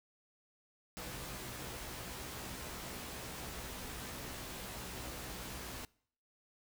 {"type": "noise with comb filter", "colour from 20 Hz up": "pink", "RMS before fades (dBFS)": -45, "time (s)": [0.97, 5.85], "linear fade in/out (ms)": 0, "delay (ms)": 16, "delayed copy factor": 0.6, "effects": ["noise-tail reverb RT60 0.6 s tail -24 dB re dry"]}